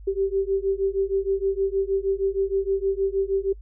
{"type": "beating tone pair", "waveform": "sine", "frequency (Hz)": [386.5, 392.9], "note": ["G4", "G4"], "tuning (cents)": [-24, 4], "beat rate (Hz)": 6.4, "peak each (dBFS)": -24, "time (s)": [0.07, 3.53], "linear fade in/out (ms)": 10, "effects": ["noise-tail reverb RT60 0.1 s tail -23 dB re dry", "added 50 Hz sine -39 dBFS peak until 3.61 s"]}